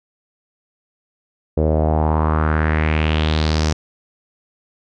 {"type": "tone with low-pass filter sweep", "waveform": "sawtooth", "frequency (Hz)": 77.8, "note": "D#2", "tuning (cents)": 0, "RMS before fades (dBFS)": -17, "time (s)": [1.57, 3.73], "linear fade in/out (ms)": 5, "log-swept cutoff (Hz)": [490, 6000], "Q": 3.4, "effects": []}